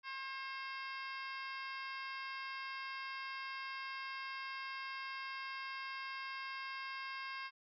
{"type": "harmonic tone", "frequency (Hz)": 535, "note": "C5", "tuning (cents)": 38, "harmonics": [2, 3, 4, 5, 6, 7, 8, 9, 10], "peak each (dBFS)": [-46, -48, -49, -51, -57, -59, -65, -54, -62], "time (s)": [0.03, 7.51], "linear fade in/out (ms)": 50, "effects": []}